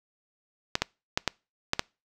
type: clicks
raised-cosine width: 0.2 ms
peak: -6 dBFS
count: 6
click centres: 0.754 / 0.82 / 1.175 / 1.277 / 1.734 / 1.794 s
effects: noise-tail reverb RT60 0.3 s tail -26 dB re dry